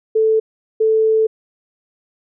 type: tone pair in turn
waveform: sine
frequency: 440 / 440 Hz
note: A4 / A4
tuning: 0 / 0 cents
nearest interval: unison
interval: 0 cents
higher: neither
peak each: -11 dBFS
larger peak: neither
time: 0.15-0.4 / 0.8-1.27 s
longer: second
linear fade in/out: 10 ms
effects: none